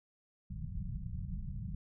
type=low-pass noise; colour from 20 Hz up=pink; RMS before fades=-40 dBFS; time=0.5-1.75 s; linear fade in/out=5 ms; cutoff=200 Hz; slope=96 dB/octave; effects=none